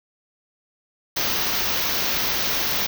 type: band-stop noise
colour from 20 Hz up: white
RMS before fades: -23 dBFS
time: 1.16-2.87 s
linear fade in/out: 10 ms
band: 6400 to 14000 Hz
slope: 96 dB/octave
effects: none